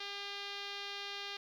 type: tone with low-pass filter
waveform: 5% pulse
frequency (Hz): 401.8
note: G4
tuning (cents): +43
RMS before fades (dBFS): -43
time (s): 0-1.37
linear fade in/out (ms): 5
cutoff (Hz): 4000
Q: 1.9
effects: 11-bit